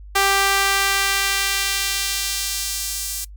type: tone with high-pass filter sweep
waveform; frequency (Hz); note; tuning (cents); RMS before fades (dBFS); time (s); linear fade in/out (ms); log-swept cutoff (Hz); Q
sawtooth; 393; G4; +4; -21; 0.15-3.25; 10; 860 to 7400; 0.79
effects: noise-tail reverb RT60 0.1 s tail -21 dB re dry + added 50 Hz sine -36 dBFS peak until 3.36 s